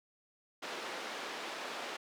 pink band-pass noise, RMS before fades -42 dBFS, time 0.62-1.97 s, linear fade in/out 10 ms, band 400 to 4200 Hz, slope 12 dB/octave, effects high-pass 200 Hz 12 dB/octave

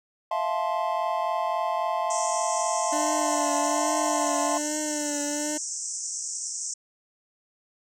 triangle chord, F major seventh, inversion third, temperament just, 654.8 / 698.5 / 873.1 / 1047.7 Hz, E5 / F5 / A5 / C6, -12 / 0 / -14 / +2 cents, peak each -28 dBFS, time 0.31-4.58 s, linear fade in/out 5 ms
white band-pass noise, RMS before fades -33 dBFS, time 2.1-6.74 s, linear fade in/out 5 ms, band 5500 to 8300 Hz, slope 96 dB/octave
25% pulse tone with vibrato, 297.1 Hz, D4, 20 cents sharp, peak -25 dBFS, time 2.92-5.58 s, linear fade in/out 10 ms, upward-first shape triangle, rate 1.2 Hz, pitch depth 49 cents each way
effects none

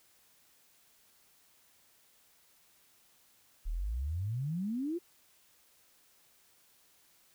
sine exponential sweep, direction up, 35.63 to 361.3 Hz, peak -32 dBFS, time 3.65-4.99 s, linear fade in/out 20 ms, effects white hiss -66 dBFS RMS until 7.34 s

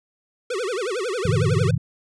square tone with vibrato, 432.5 Hz, A4, 30 cents flat, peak -24 dBFS, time 0.5-1.71 s, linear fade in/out 5 ms, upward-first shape sine, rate 11 Hz, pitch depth 290 cents each way
sine chord, G diminished seventh, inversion none, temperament equal with one note detuned, 98 / 116.54 / 138.59 / 163.11 Hz, G2 / Bb2 / Db3 / Fb3, 0 / 0 / 0 / -18 cents, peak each -23 dBFS, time 1.25-1.78 s, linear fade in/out 5 ms
effects resampled to 22050 Hz

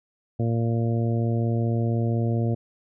harmonic tone, 115.7 Hz, A#2, 13 cents flat, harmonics 1 / 2 / 3 / 4 / 5 / 6, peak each -22 / -28 / -32 / -34 / -36 / -38 dBFS, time 0.39-2.55 s, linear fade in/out 10 ms, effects none

